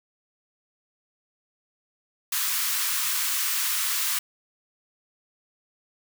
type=high-pass noise; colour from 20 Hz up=white; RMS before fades=-26 dBFS; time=2.32-4.19 s; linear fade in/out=5 ms; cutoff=1000 Hz; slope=48 dB/octave; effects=none